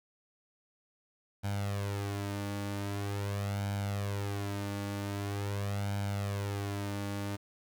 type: tone with flanger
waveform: sawtooth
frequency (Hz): 100.7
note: G2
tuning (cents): +47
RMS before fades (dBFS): -35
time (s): 1.43-7.37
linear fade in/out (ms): 20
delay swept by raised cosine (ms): 1.3 to 3.5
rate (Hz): 0.44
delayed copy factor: +0.65
effects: 11-bit